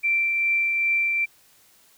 sine tone with tremolo, 2349 Hz, D7, in tune, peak -18 dBFS, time 0.03-1.26 s, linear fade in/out 20 ms, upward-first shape triangle, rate 2.5 Hz, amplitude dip 30%, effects white hiss -57 dBFS RMS until 1.97 s

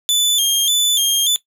sawtooth tone with vibrato, 3352 Hz, G#7, 15 cents sharp, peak -10 dBFS, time 0.09-1.36 s, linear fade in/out 0 ms, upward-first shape square, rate 1.7 Hz, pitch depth 71 cents each way, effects noise-tail reverb RT60 0.1 s tail -17 dB re dry

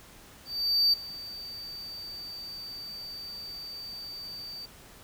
triangle tone with ADSR envelope, 4623 Hz, D8, 28 cents flat, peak -17 dBFS, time 0.45-4.66 s, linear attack 480 ms, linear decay 12 ms, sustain -20 dB, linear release 11 ms, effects tanh soft clip ceiling -14 dBFS + pink hiss -52 dBFS RMS until 5.03 s

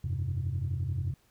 sine chord, F suspended second, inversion none, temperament equal with one note detuned, 86.45 / 98 / 130.81 Hz, F2 / G2 / C3, -17 / 0 / 0 cents, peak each -32 dBFS, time 0.04-1.14 s, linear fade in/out 5 ms, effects tanh soft clip ceiling -24 dBFS + pink hiss -67 dBFS RMS until 1.3 s

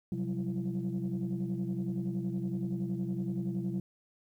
sine tone cluster, 129.2 / 181.4 / 192.1 / 336 Hz, C3 / F#3 / G3 / E4, -21 / -34 / -35 / +33 cents, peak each -37 / -34 / -35 / -39 dBFS, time 0.12-3.8 s, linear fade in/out 2 ms, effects tanh soft clip ceiling -25 dBFS + 11-bit

